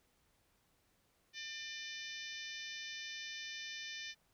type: harmonic tone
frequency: 598 Hz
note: D5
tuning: 31 cents sharp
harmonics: 3 / 4 / 5 / 6 / 7 / 8 / 9 / 10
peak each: -49 / -50 / -52 / -50 / -56 / -55 / -54 / -54 dBFS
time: 1.33-4.15 s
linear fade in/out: 50 ms
effects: pink hiss -75 dBFS RMS until 4.33 s